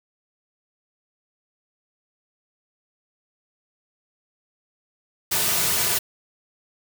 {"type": "noise with comb filter", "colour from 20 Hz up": "white", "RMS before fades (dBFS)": -22, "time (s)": [5.31, 5.99], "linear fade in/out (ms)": 10, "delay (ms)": 3.7, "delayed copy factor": -0.55, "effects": []}